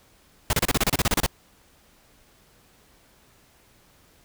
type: noise bursts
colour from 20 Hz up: pink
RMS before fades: -21 dBFS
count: 13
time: 0.5-1.263 s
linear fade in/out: 2 ms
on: 31 ms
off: 30 ms
effects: pink hiss -58 dBFS RMS until 4.24 s